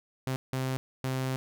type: tone bursts at uneven times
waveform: sawtooth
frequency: 130.81 Hz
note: C3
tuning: in tune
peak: -25 dBFS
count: 3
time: 0.27-0.36 / 0.53-0.77 / 1.04-1.36 s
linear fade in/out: 0 ms
effects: none